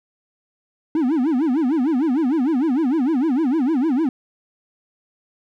triangle tone with vibrato, 284.2 Hz, C#4, 43 cents sharp, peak -14 dBFS, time 0.95-4.09 s, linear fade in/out 2 ms, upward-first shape sine, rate 6.6 Hz, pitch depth 280 cents each way, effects none

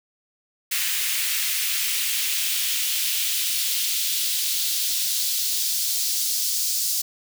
white noise with high-pass filter sweep, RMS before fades -24 dBFS, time 0.71-7.02 s, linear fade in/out 10 ms, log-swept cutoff 2100 to 5100 Hz, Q 1.6, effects none

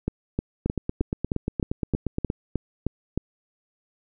two click trains, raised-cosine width 3 ms, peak -12 / -11 dBFS, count 15 / 11, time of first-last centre 0.66-2.301 / 0.08-3.176 s, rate 8.53 / 3.23 Hz, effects none

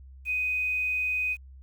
sine tone with quantisation, 2500 Hz, D#7, 8 cents sharp, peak -25 dBFS, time 0.25-1.37 s, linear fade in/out 50 ms, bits 9, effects added 66 Hz sine -45 dBFS peak until 1.62 s

